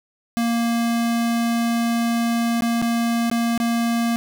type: tone with dropouts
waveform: square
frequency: 233.1 Hz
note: A#3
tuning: in tune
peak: -19 dBFS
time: 0.37-4.16 s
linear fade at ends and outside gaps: 0 ms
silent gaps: 2.608-2.622 / 2.817-2.824 / 3.3-3.314 / 3.577-3.601 s
effects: none